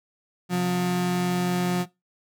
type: tone pair together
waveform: 35% pulse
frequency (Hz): 133.95 / 178.8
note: C3 / F3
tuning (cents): +41 / +41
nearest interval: perfect fourth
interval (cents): 500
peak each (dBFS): -32 / -20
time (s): 0.49-1.86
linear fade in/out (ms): 50
effects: noise-tail reverb RT60 0.2 s tail -19 dB re dry